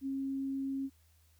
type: tone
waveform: sine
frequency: 270.8 Hz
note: C#4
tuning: 40 cents flat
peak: -33 dBFS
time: 0.01-0.9 s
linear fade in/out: 50 ms
effects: added 80 Hz sine -64 dBFS peak until 1.39 s + white hiss -71 dBFS RMS until 1.39 s